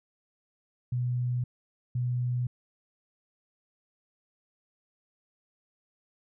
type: tone pair in turn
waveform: sine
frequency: 123.47 / 123.47 Hz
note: B2 / B2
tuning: 0 / 0 cents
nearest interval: unison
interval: 0 cents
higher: neither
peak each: -26 dBFS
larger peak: neither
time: 0.92-1.44 / 1.95-2.47 s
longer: neither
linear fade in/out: 5 ms
effects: none